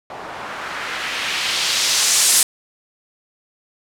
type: noise with low-pass filter sweep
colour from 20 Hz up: blue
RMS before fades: -20 dBFS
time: 0.1-2.43 s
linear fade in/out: 2 ms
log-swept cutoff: 770 to 9400 Hz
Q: 1.2
effects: none